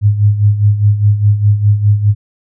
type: tone with tremolo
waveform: sine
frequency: 103.7 Hz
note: G#2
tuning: 2 cents flat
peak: -4 dBFS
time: 0.01-2.15 s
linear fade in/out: 50 ms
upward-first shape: sine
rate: 4.9 Hz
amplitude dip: 70%
effects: none